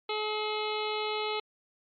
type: harmonic tone with a mistuned harmonic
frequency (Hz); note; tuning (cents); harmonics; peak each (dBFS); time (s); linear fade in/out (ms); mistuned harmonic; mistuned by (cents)
427; G#4; +48; 1 / 2 / 3 / 5 / 6 / 7 / 8 / 9 / 10; -33 / -36 / -38 / -40 / -41 / -41 / -42 / -43 / -43; 0.09-1.4; 5; 10; -37
effects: MP3 64 kbps